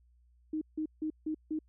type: tone bursts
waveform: sine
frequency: 311.1 Hz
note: D#4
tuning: in tune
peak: -31 dBFS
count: 5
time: 0.53-1.59 s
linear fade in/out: 5 ms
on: 84 ms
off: 160 ms
effects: added 60 Hz sine -62 dBFS peak until 1.68 s